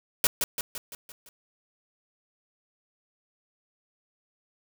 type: noise with echo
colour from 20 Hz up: white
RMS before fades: -21 dBFS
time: 0.24-0.27 s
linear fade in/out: 2 ms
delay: 170 ms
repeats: 6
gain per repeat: -5 dB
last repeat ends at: 1.29 s
effects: none